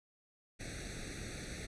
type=noise with comb filter; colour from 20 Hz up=pink; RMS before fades=-44 dBFS; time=0.59-1.67 s; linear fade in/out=20 ms; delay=0.49 ms; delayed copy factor=+0.95; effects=resampled to 22050 Hz